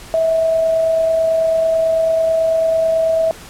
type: tone with amplitude modulation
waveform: sine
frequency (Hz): 650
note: E5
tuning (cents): -24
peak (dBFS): -11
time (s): 0.14-3.31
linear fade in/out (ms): 0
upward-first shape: sine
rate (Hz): 29.1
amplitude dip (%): 25
effects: pink hiss -37 dBFS RMS until 3.49 s + low-pass 12000 Hz 12 dB/octave